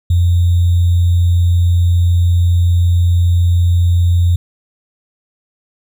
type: tone with sample-and-hold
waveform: sine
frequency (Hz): 87.31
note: F2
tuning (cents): 0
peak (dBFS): -8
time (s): 0.1-4.36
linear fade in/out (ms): 5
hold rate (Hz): 3675
effects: none